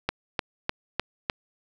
click train, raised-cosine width 0.3 ms, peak -8 dBFS, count 5, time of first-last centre 0.09-1.298 s, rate 3.31 Hz, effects none

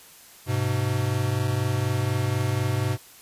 square tone pair together, 102.3 / 126.4 Hz, G#2 / B2, -26 / +41 cents, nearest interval major third, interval 367 cents, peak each -26 dBFS, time 0.46-2.98 s, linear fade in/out 50 ms, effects white hiss -49 dBFS RMS until 3.21 s + resampled to 32000 Hz

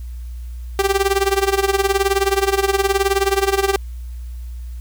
sawtooth tone with tremolo, 392 Hz, G4, in tune, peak -8 dBFS, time 0.79-3.76 s, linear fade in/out 0 ms, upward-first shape sine, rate 19 Hz, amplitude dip 85%, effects added 60 Hz sine -27 dBFS peak until 4.8 s + white hiss -53 dBFS RMS until 4.8 s

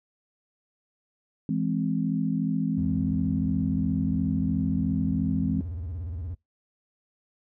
sine chord, E augmented, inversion none, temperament equal, 164.81 / 207.7 / 261.6 Hz, E3 / G#3 / B#3, 0 / 0 / 0 cents, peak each -28 dBFS, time 1.49-5.61 s, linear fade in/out 2 ms
triangle tone with vibrato, 84.4 Hz, E2, 41 cents sharp, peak -29 dBFS, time 2.77-6.35 s, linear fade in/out 10 ms, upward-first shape square, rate 17 Hz, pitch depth 180 cents each way
effects noise-tail reverb RT60 0.2 s tail -25 dB re dry

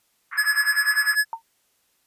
pink band-pass noise, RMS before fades -33 dBFS, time 0.31-1.16 s, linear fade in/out 20 ms, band 1200 to 2000 Hz, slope 48 dB/octave
square tone with tremolo, 1700 Hz, G#6, 40 cents sharp, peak -16 dBFS, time 0.37-1.25 s, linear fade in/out 20 ms, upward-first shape sine, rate 10 Hz, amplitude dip 85%
sine tone with exponential decay, 910 Hz, A#5, 42 cents flat, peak -22 dBFS, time 1.33-1.42 s, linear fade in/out 1 ms, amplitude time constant 18 ms
effects white hiss -67 dBFS RMS until 2.06 s + resampled to 32000 Hz

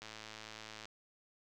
click train, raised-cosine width 0.2 ms, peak -30 dBFS, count 92, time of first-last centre 0.02-0.855 s, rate 109 Hz, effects none

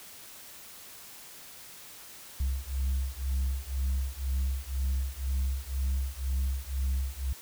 sine beating tone pair, 65.41 / 67.41 Hz, C2 / C#2, 0 / -48 cents, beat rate 2 Hz, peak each -29 dBFS, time 2.4-7.33 s, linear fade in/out 5 ms, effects tanh soft clip ceiling -24 dBFS + white hiss -48 dBFS RMS until 7.41 s

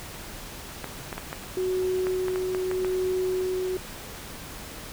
clicks, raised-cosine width 0.5 ms, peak -17 dBFS, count 10, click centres 0.843 / 1.128 / 1.18 / 1.329 / 2.069 / 2.283 / 2.359 / 2.548 / 2.714 / 2.847 s
sine tone with tremolo, 370.4 Hz, F#4, 2 cents sharp, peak -23 dBFS, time 1.57-3.77 s, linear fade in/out 2 ms, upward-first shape sine, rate 0.81 Hz, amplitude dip 25%
effects pink hiss -40 dBFS RMS until 4.92 s

